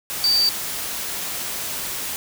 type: tone in noise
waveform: sine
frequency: 4627 Hz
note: D8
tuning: 27 cents flat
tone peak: -15 dBFS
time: 0.24-0.49 s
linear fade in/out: 0 ms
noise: white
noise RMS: -28 dBFS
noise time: 0.1-2.16 s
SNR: +10 dB
effects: none